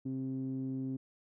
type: tone with low-pass filter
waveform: sawtooth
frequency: 132.2 Hz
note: C3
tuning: 18 cents sharp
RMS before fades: -37 dBFS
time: 0.05-0.97 s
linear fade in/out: 10 ms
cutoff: 290 Hz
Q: 6.1
effects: none